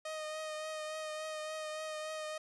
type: tone with vibrato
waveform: sawtooth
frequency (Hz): 621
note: D#5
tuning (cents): -3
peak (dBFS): -35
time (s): 0.05-2.38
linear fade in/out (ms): 5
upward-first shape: triangle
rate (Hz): 3.5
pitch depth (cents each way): 23
effects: resampled to 24000 Hz + 11-bit